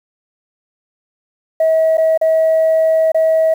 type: tone with dropouts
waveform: sine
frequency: 642 Hz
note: E5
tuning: 46 cents flat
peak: -8 dBFS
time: 1.6-3.54 s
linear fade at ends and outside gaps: 5 ms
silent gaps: 1.972-1.98 / 2.176-2.213 / 3.119-3.145 s
effects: tanh soft clip ceiling -7 dBFS + 7-bit